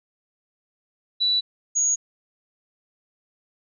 sine tone pair in turn, 3951 / 6679 Hz, B7 / G#8, 0 / +9 cents, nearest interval major sixth, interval 909 cents, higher second, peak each -18 dBFS, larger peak neither, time 1.2-1.41 / 1.75-1.96 s, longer neither, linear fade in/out 20 ms, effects none

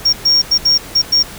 triangle tone bursts at uneven times, 5550 Hz, F8, 12 cents flat, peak -7 dBFS, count 6, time 0.05-0.13 / 0.25-0.42 / 0.51-0.58 / 0.65-0.78 / 0.95-1.02 / 1.12-1.23 s, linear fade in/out 10 ms, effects pink hiss -32 dBFS RMS until 1.38 s

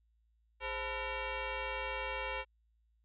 sine tone with frequency modulation, 880 Hz, A5, in tune, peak -35 dBFS, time 0.6-2.45 s, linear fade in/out 50 ms, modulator 468 Hz, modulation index 4.4, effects added 56 Hz sine -69 dBFS peak until 3.04 s + MP3 96 kbps

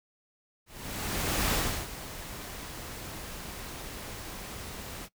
pink noise with ADSR envelope, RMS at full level -27 dBFS, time 0.66-5.09 s, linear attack 860 ms, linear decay 350 ms, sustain -14 dB, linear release 52 ms, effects noise-tail reverb RT60 0.1 s tail -20 dB re dry

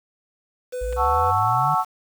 triangle tone, 500 Hz, B4, 21 cents sharp, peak -24 dBFS, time 0.72-1.32 s, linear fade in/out 20 ms
sine exponential sweep, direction up, 51.91 to 155.8 Hz, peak -26 dBFS, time 0.81-1.75 s, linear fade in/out 10 ms
clicks, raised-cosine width 0.3 ms, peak -24 dBFS, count 2, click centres 0.926 / 0.931 s
sine chord, F# minor seventh, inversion none, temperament equal, 740 / 880 / 1108.7 / 1318.5 Hz, F#5 / A5 / C#6 / E6, 0 / 0 / 0 / 0 cents, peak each -23 dBFS, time 0.96-1.85 s, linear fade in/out 50 ms
effects 7-bit

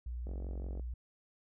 sine tone, 60.3 Hz, B1, 41 cents flat, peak -37 dBFS, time 0.06-0.94 s, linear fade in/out 5 ms
click train, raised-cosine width 2 ms, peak -34 dBFS, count 25, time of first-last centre 0.27-0.796 s, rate 45.6 Hz
effects none

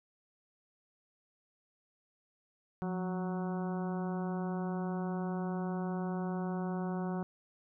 harmonic tone with a mistuned harmonic, 185 Hz, F#3, in tune, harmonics 1 / 2 / 3 / 4 / 5 / 6 / 7 / 8, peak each -34 / -41 / -47 / -44 / -48 / -50 / -53 / -53 dBFS, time 2.82-7.23 s, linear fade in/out 0 ms, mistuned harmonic 1, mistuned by -60 cents, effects none

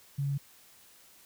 sine tone, 140.1 Hz, C#3, 19 cents sharp, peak -28 dBFS, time 0.18-0.38 s, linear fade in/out 10 ms, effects white hiss -58 dBFS RMS until 1.25 s

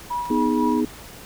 sine tone with tremolo, 969 Hz, B5, 33 cents flat, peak -22 dBFS, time 0.1-0.81 s, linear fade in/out 10 ms, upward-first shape sine, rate 4 Hz, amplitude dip 55%
clicks, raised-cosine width 0.2 ms, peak -24 dBFS, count 2, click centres 0.255 / 0.262 s
sine chord, G# minor, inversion first, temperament equal, 246.9 / 311.1 / 415.3 Hz, B3 / D#4 / G#4, 0 / 0 / 0 cents, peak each -21 / -22 / -26 dBFS, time 0.3-0.85 s, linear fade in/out 5 ms
effects pink hiss -41 dBFS RMS until 1.25 s

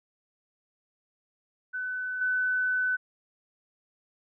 sine tone with level steps, 1505 Hz, F#6, 29 cents sharp, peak -30 / -24 dBFS, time 1.73-2.97 s, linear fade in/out 20 ms, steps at 2.21 s, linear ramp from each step 5 ms, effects none

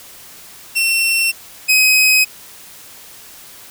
sawtooth tone pair in turn, 2710 / 2528 Hz, E7 / D#7, +47 / +27 cents, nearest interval minor second, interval 120 cents, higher first, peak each -10 / -6 dBFS, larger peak second, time 0.75-1.32 / 1.68-2.25 s, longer neither, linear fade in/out 20 ms, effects white hiss -39 dBFS RMS until 3.7 s

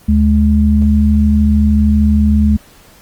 sine tone pair together, 74.9 / 211.6 Hz, D2 / G#3, +35 / +33 cents, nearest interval octave + tritone, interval 1798 cents, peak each -10 dBFS, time 0.08-2.57 s, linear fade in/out 10 ms, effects pink hiss -44 dBFS RMS until 3.01 s + Opus 24 kbps

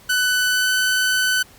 sawtooth tone with pitch glide, 1497 to 1507.4 Hz, F#6 to F#6, +20 to +32 cents, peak -13 dBFS, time 0.09-1.43 s, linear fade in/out 10 ms, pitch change +12 cents, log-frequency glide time 0.51-0.71 s, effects pink hiss -48 dBFS RMS until 1.58 s + Opus 48 kbps

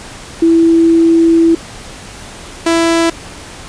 sine / sawtooth tone pair in turn, 330.9 / 332.5 Hz, E4 / E4, +7 / +15 cents, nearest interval unison, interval 8 cents, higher second, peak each -5 dBFS, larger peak neither, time 0.42-1.55 / 2.66-3.1 s, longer first, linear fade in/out 5 ms, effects pink hiss -31 dBFS RMS until 3.68 s + resampled to 22050 Hz

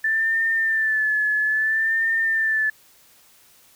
sine tone with vibrato, 1760 Hz, A6, in tune, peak -18 dBFS, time 0.04-2.7 s, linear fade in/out 5 ms, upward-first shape sine, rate 0.6 Hz, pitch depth 49 cents each way, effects white hiss -54 dBFS RMS until 3.75 s

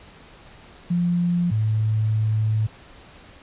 sine tone pair in turn, 174.61 / 108.73 Hz, F3 / A2, 0 / -20 cents, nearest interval minor sixth, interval 820 cents, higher first, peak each -18 dBFS, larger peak neither, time 0.9-1.51 / 1.51-2.67 s, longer second, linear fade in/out 10 ms, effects pink hiss -47 dBFS RMS until 3.42 s + resampled to 8000 Hz

